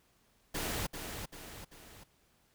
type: noise with echo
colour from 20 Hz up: pink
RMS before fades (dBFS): -36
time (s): 0.54-0.87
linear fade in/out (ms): 10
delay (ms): 390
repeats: 3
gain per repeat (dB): -6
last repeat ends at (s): 2.04
effects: pink hiss -70 dBFS RMS until 2.54 s